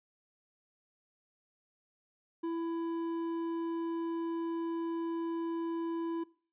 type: tone with hard clipping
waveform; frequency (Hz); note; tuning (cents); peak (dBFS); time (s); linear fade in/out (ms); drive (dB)
triangle; 332.5; E4; +15; -34; 2.43-6.24; 10; 10
effects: noise-tail reverb RT60 0.4 s tail -21 dB re dry + resampled to 8000 Hz